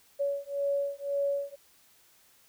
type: beating tone pair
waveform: sine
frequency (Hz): 562 / 563.9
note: C#5 / C#5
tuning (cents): +24 / +30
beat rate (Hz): 1.9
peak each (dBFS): -31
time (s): 0.19-1.56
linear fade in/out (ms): 20
effects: white hiss -62 dBFS RMS until 2.48 s